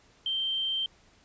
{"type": "tone", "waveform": "sine", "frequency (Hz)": 3136, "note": "G7", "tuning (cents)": 0, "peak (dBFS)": -27, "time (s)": [0.26, 0.86], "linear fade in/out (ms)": 2, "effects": ["pink hiss -61 dBFS RMS until 1.24 s", "resampled to 16000 Hz"]}